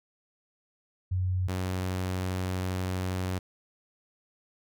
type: tone pair in turn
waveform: sine / sawtooth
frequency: 92.1 / 92.47 Hz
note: F#2 / F#2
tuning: -7 / -1 cents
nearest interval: unison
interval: 6 cents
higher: second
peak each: -25 dBFS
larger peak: neither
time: 1.11-1.48 / 1.48-3.39 s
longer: second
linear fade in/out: 10 ms
effects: none